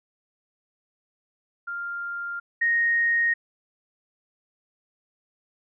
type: tone pair in turn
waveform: sine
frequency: 1396.9 / 1864.6 Hz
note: F6 / A#6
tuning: 0 / 0 cents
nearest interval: perfect fourth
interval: 500 cents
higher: second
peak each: -29 / -19 dBFS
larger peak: second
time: 1.67-2.4 / 2.61-3.34 s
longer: neither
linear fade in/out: 10 ms
effects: none